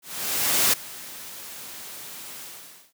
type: noise with ADSR envelope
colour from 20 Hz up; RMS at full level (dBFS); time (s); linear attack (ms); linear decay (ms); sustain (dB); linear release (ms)
white; -19; 0.02-2.93; 710; 10; -20; 520
effects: high-pass 100 Hz 12 dB/octave